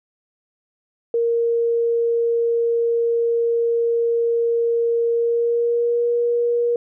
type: tone with pitch glide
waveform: sine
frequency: 466.2 to 475.4 Hz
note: A#4 to A#4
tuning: 0 to +34 cents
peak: -16 dBFS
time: 1.14-6.76 s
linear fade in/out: 2 ms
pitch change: +34 cents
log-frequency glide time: 5.11-6.08 s
effects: none

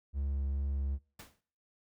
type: tone with vibrato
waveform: triangle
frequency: 69.3 Hz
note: C#2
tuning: in tune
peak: -29 dBFS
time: 0.13-0.99 s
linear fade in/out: 50 ms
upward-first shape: sine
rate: 2.4 Hz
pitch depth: 12 cents each way
type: noise with exponential decay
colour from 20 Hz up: pink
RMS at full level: -45 dBFS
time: 1.19-1.41 s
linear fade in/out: 5 ms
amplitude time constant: 47 ms
effects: noise-tail reverb RT60 0.6 s tail -23 dB re dry

